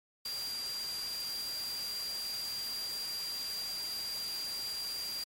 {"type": "tone in noise", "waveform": "sine", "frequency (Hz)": 4756, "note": "D8", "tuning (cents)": 21, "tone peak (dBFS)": -36, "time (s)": [0.25, 5.24], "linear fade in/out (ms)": 5, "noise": "white", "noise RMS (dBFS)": -44, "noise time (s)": [0.25, 5.24], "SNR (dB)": 5, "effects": ["MP3 64 kbps"]}